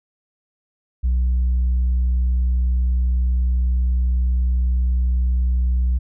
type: tone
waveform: sine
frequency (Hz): 62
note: B1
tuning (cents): +7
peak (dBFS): -13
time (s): 1.03-5.99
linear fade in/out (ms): 20
effects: tanh soft clip ceiling -14 dBFS